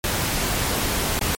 pink noise with dropouts, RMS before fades -23 dBFS, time 0.04-1.35 s, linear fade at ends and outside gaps 0 ms, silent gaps 1.191-1.212 s, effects MP3 64 kbps

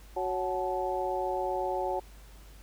harmonic tone with a mistuned harmonic, 185 Hz, F#3, in tune, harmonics 2 / 3 / 4 / 5, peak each -34 / -34 / -34 / -34 dBFS, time 0.16-2 s, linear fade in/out 10 ms, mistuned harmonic 5, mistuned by -110 cents, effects added 50 Hz sine -49 dBFS peak until 2.62 s + pink hiss -57 dBFS RMS until 2.62 s

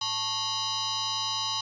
sine tone with frequency modulation, 110 Hz, A2, in tune, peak -27 dBFS, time 0.01-1.61 s, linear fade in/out 5 ms, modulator 991 Hz, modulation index 5.3, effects resampled to 16000 Hz

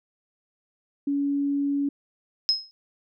sine tone, 282.5 Hz, C#4, 33 cents sharp, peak -22 dBFS, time 1.07-1.89 s, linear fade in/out 5 ms
sine tone with exponential decay, 5140 Hz, E8, 45 cents flat, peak -15 dBFS, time 2.49-2.71 s, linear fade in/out 0 ms, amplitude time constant 47 ms
effects none

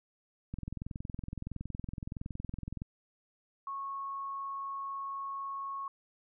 click train, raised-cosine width 5 ms, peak -26 dBFS, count 50, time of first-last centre 0.54-2.819 s, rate 21.5 Hz
sine tone, 1099 Hz, C#6, 15 cents flat, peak -36 dBFS, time 3.67-5.88 s, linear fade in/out 2 ms
effects none

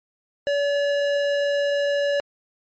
square tone, 571 Hz, D5, 49 cents flat, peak -20 dBFS, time 0.47-2.2 s, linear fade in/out 0 ms, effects low-pass 4000 Hz 12 dB/octave + MP3 32 kbps

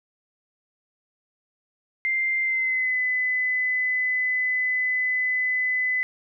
sine tone with pitch glide, 2093 to 2010 Hz, C7 to B6, 0 to +30 cents, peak -21 dBFS, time 2.05-6.03 s, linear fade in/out 0 ms, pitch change -70 cents, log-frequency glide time 2.41-2.99 s, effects none

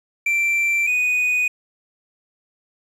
triangle tone pair in turn, 2349 / 2482 Hz, D7 / D#7, 0 / -5 cents, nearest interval minor second, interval 95 cents, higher second, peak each -15 dBFS, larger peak neither, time 0.26-0.87 / 0.87-1.48 s, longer neither, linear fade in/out 5 ms, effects resampled to 32000 Hz + 8-bit

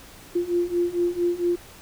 sine beating tone pair, 346.5 / 350.9 Hz, F4 / F4, -14 / +8 cents, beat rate 4.4 Hz, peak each -25 / -23 dBFS, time 0.35-1.56 s, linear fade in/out 10 ms, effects pink hiss -46 dBFS RMS until 1.81 s

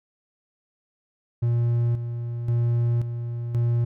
triangle tone with tremolo, 118.5 Hz, A#2, 29 cents sharp, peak -17 dBFS, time 1.42-3.85 s, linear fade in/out 10 ms, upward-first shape square, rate 0.94 Hz, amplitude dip 60%, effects none

